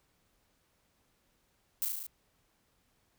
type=noise with echo; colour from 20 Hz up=violet; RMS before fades=-31 dBFS; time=1.82-1.85 s; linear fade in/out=0 ms; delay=36 ms; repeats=6; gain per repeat=-2 dB; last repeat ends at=2.066 s; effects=pink hiss -73 dBFS RMS until 3.18 s